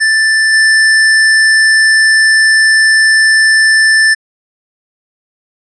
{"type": "tone with level steps", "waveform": "square", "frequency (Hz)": 1765, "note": "A6", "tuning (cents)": 5, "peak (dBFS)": [-8, -6], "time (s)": [0, 4.15], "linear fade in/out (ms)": 20, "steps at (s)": 0.52, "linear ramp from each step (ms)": 20, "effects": ["resampled to 22050 Hz"]}